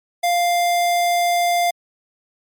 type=tone; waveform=square; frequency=698.5 Hz; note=F5; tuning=in tune; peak=-16 dBFS; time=0.23-1.71 s; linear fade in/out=10 ms; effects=MP3 96 kbps

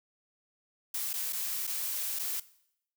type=noise with dropouts; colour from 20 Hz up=blue; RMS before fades=-34 dBFS; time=0.94-2.4 s; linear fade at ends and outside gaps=5 ms; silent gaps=1.132-1.138 / 1.326-1.33 / 1.669-1.674 / 2.19-2.194 s; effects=noise-tail reverb RT60 0.7 s tail -18 dB re dry

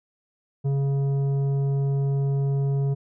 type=tone with tanh clipping; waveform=sine; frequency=138.59 Hz; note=C#3; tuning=in tune; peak=-22 dBFS; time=0.64-2.95 s; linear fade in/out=20 ms; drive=9 dB; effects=none

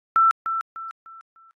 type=tone with echo; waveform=sine; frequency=1335 Hz; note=E6; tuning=22 cents sharp; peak=-13 dBFS; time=0.16-0.31 s; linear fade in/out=0 ms; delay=300 ms; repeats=4; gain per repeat=-9 dB; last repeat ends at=1.51 s; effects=AAC 32 kbps

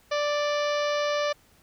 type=harmonic tone with a mistuned harmonic; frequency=587.3 Hz; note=D5; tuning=in tune; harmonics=1 / 2 / 3 / 4 / 5 / 6 / 7 / 8 / 9 / 10; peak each=-25 / -31 / -35 / -37 / -39 / -41 / -42 / -43 / -44 / -45 dBFS; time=0.11-1.33 s; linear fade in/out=10 ms; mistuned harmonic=6; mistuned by=+15 cents; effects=pink hiss -60 dBFS RMS until 1.62 s

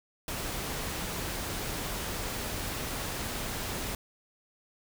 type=noise; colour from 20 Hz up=pink; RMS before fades=-35 dBFS; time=0.28-3.95 s; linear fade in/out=2 ms; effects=none

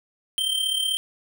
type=tone with amplitude modulation; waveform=square; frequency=3136 Hz; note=G7; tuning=in tune; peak=-20 dBFS; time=0.38-0.97 s; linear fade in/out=0 ms; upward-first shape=sine; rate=35.9 Hz; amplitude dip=60%; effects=none

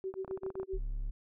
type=tone with tremolo; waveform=sine; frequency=381.2 Hz; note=G4; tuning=48 cents flat; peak=-33 dBFS; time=0.04-0.8 s; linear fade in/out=0 ms; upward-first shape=sine; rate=7.6 Hz; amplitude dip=100%
type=clicks; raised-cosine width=1 ms; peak=-31 dBFS; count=11; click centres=0.14 / 0.247 / 0.279 / 0.311 / 0.375 / 0.434 / 0.464 / 0.503 / 0.555 / 0.599 / 0.631 s
type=tone; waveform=triangle; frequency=35 Hz; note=C#1; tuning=18 cents sharp; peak=-31 dBFS; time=0.73-1.11 s; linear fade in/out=10 ms
effects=none

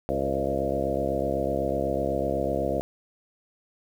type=harmonic tone with a mistuned harmonic; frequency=68 Hz; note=C#2; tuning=33 cents flat; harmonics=1 / 2 / 3 / 4 / 5 / 6 / 7 / 8 / 9 / 10; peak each=-35 / -36 / -36 / -34 / -33 / -36 / -32 / -31 / -31 / -33 dBFS; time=0.09-2.81 s; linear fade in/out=0 ms; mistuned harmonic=8; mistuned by=-26 cents; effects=9-bit

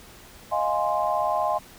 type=chord; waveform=sine; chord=F minor seventh; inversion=third; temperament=equal; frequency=622.3 / 698.5 / 830.6 / 1046.5 Hz; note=Eb5 / F5 / Ab5 / C6; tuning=0 / 0 / 0 / 0 cents; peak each=-27 dBFS; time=0.51-1.59 s; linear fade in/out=20 ms; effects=pink hiss -48 dBFS RMS until 1.78 s

